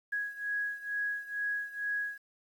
sine beating tone pair, 1661.2 / 1663.4 Hz, G#6 / G#6, 0 / +2 cents, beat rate 2.2 Hz, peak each -34 / -37 dBFS, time 0.12-2.18 s, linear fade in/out 10 ms, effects 10-bit

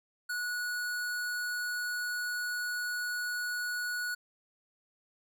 square tone, 1464 Hz, F#6, 19 cents flat, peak -33 dBFS, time 0.29-4.15 s, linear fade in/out 10 ms, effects none

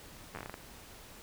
slowing click train, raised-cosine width 0.5 ms, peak -26 dBFS, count 9, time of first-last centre 0.35-0.541 s, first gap 10 ms, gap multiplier 1.24, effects pink hiss -52 dBFS RMS until 1.22 s

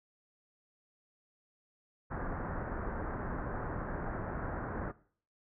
pink low-pass noise, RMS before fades -38 dBFS, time 2.1-4.92 s, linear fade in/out 20 ms, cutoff 1700 Hz, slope 48 dB/octave, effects noise-tail reverb RT60 0.5 s tail -19 dB re dry

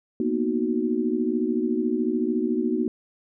sine chord, B major seventh, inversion third, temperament equal, 233.1 / 246.9 / 311.1 / 370 Hz, A#3 / B3 / D#4 / F#4, 0 / 0 / 0 / 0 cents, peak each -27 dBFS, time 0.2-2.88 s, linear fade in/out 2 ms, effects none

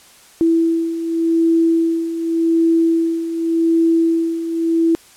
sine beating tone pair, 329.6 / 330.47 Hz, E4 / E4, 0 / +4 cents, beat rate 0.87 Hz, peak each -20 / -14 dBFS, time 0.41-4.95 s, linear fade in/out 0 ms, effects white hiss -46 dBFS RMS until 5.16 s + low-pass 11000 Hz 12 dB/octave

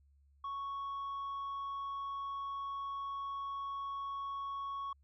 sine tone, 1109 Hz, C#6, in tune, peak -35 dBFS, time 0.44-4.93 s, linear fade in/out 5 ms, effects tanh soft clip ceiling -37 dBFS + added 70 Hz sine -64 dBFS peak until 5.03 s

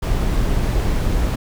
brown noise, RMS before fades -18 dBFS, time 0.02-1.36 s, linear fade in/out 10 ms, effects none

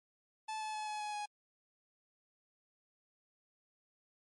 45% pulse tone with pitch steps, 870 / 862.5 / 855.1 / 847.7 / 840.4 / 833.1 Hz, A5 / A5 / A5 / G#5 / G#5 / G#5, -20 / -35 / -50 / +35 / +20 / +5 cents, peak -38 dBFS, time 0.48-1.26 s, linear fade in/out 10 ms, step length 130 ms, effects low-pass 11000 Hz 12 dB/octave + MP3 48 kbps

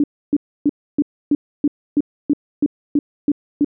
sine tone bursts, 290.4 Hz, D4, 19 cents flat, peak -11 dBFS, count 12, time 0-3.646 s, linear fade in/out 2 ms, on 38 ms, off 290 ms, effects none

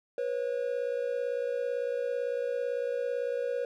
triangle tone pair together, 485.9 / 543.8 Hz, B4 / C#5, -28 / -33 cents, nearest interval major second, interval 195 cents, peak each -29 / -31 dBFS, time 0.18-3.65 s, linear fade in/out 2 ms, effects none

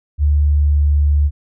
sine tone with pitch glide, 73.42 to 73 Hz, D2 to D2, 0 to -10 cents, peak -10 dBFS, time 0.18-1.31 s, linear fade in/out 50 ms, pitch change -10 cents, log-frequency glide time 0.42-0.89 s, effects none

